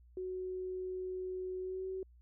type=tone with pitch glide; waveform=sine; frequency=370 to 377.6 Hz; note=F#4 to F#4; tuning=0 to +35 cents; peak=-37 dBFS; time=0.17-2.03 s; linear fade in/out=2 ms; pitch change=+35 cents; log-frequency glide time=1.6-1.86 s; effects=added 60 Hz sine -58 dBFS peak until 2.21 s